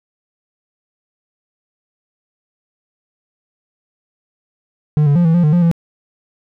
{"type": "tone with pitch steps", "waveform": "triangle", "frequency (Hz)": [150.4, 143.2, 174.1, 163.2, 174.4, 151, 175.1, 168.1], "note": ["D3", "D3", "F3", "E3", "F3", "D3", "F3", "E3"], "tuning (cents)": [42, -43, -5, -17, -2, 48, 5, 34], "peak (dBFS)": -7, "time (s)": [4.97, 5.714], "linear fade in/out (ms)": 0, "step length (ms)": 93, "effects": []}